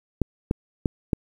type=clicks; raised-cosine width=3 ms; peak=-8 dBFS; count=4; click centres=0.217 / 0.511 / 0.858 / 1.132 s; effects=8-bit